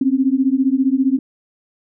sine beating tone pair, 258.3 / 273.3 Hz, C4 / C#4, -22 / -24 cents, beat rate 15 Hz, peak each -16 dBFS, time 0.01-1.19 s, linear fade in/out 5 ms, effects none

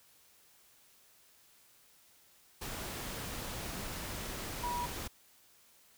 sine tone in noise, 968 Hz, B5, 35 cents flat, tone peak -34 dBFS, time 4.63-4.86 s, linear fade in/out 10 ms, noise pink, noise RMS -41 dBFS, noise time 2.61-5.08 s, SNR +4 dB, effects white hiss -64 dBFS RMS until 5.97 s

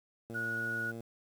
click train, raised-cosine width 2 ms, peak -31 dBFS, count 82, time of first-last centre 0.3-1.004 s, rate 115 Hz
sine tone, 1458 Hz, F#6, 26 cents flat, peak -33 dBFS, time 0.34-0.92 s, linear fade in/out 20 ms
effects high-pass 80 Hz 12 dB/octave + 9-bit

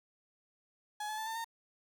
35% pulse tone with pitch steps, 842 / 859.7 / 877.8 / 896.2 / 915 Hz, G#5 / A5 / A5 / A5 / A#5, +24 / -40 / -4 / +32 / -32 cents, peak -35 dBFS, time 1-1.445 s, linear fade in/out 5 ms, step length 89 ms, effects 11-bit

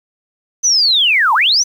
sine linear two-way sweep, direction down then up, 6190 to 830.6 to 6190 Hz, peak -9 dBFS, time 0.63-1.64 s, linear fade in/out 20 ms, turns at 1.34 s, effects 7-bit

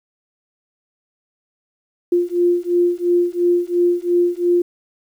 sine beating tone pair, 349.2 / 352.1 Hz, F4 / F4, 0 / +14 cents, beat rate 2.9 Hz, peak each -17 dBFS, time 2.12-4.62 s, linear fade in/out 5 ms, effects 8-bit

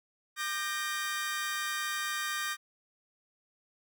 sawtooth chord, G minor, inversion second, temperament equal with one note detuned, 1199.3 / 1568 / 1864.7 Hz, D6 / G6 / Bb6, +36 / 0 / 0 cents, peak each -33 dBFS, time 0.36-2.57 s, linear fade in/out 50 ms, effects none

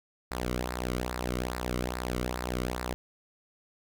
sawtooth tone with flanger, 61.74 Hz, B1, in tune, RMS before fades -33 dBFS, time 0.31-2.94 s, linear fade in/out 0 ms, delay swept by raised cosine 0.31 to 1.2 ms, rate 2.4 Hz, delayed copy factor -0.7, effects none

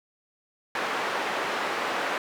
white band-pass noise, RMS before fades -29 dBFS, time 0.75-2.18 s, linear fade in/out 2 ms, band 350 to 1600 Hz, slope 12 dB/octave, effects none

